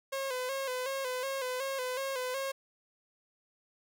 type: tone with vibrato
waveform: sawtooth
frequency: 523.3 Hz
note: C5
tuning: in tune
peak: -29 dBFS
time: 0.12-2.52 s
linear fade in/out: 10 ms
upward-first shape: square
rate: 2.7 Hz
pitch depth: 60 cents each way
effects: none